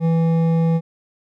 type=tone with hard clipping; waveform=triangle; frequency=164.81 Hz; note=E3; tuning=in tune; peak=-16 dBFS; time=0-0.81 s; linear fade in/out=50 ms; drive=13 dB; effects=none